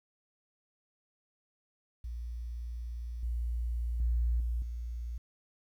sine tone with level steps, 58.8 Hz, A#1, 16 cents sharp, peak -36 / -30 / -25 / -29 / -35 dBFS, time 2.04-5.18 s, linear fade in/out 5 ms, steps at 3.23 / 4 / 4.4 / 4.62 s, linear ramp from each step 2 ms, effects tanh soft clip ceiling -22 dBFS + 11-bit

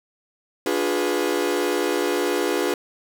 40% pulse chord, D diminished seventh, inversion none, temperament equal with one note detuned, 293.7 / 355.3 / 415.3 / 493.9 Hz, D4 / F4 / Ab4 / Cb5, 0 / +30 / 0 / 0 cents, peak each -27 / -24 / -25 / -26 dBFS, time 0.66-2.74 s, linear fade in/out 2 ms, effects none

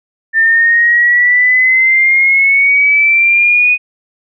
sine exponential sweep, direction up, 1790 to 2489 Hz, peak -6 dBFS, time 0.33-3.78 s, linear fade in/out 50 ms, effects none

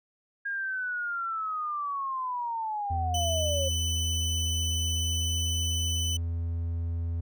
sine linear sweep, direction down, 1630 to 530 Hz, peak -29 dBFS, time 0.45-3.69 s, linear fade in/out 10 ms
triangle tone with pitch glide, 83.1 to 84.02 Hz, E2 to E2, +15 to +34 cents, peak -26 dBFS, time 2.9-7.21 s, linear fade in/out 10 ms, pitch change +19 cents, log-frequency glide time 4.82-5.41 s
25% pulse tone, 3004 Hz, F#7, 26 cents sharp, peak -26 dBFS, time 3.14-6.17 s, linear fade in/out 5 ms
effects none

